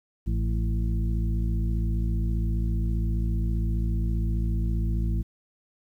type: harmonic tone with a mistuned harmonic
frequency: 55 Hz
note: A1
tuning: in tune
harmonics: 1 / 2 / 3 / 4 / 6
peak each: -24 / -30 / -34 / -36 / -40 dBFS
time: 0.26-5.23 s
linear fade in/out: 20 ms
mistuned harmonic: 3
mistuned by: +35 cents
effects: 10-bit